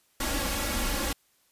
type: noise with comb filter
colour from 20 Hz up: pink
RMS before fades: -29 dBFS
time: 0.2-1.13 s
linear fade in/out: 5 ms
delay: 3.6 ms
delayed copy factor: +1
effects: white hiss -67 dBFS RMS until 1.51 s + resampled to 32000 Hz